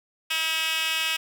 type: tone with high-pass filter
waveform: 15% pulse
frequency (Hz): 321.1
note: E4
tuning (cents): -45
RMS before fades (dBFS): -26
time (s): 0.3-1.17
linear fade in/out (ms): 10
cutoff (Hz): 2300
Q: 6.2
effects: none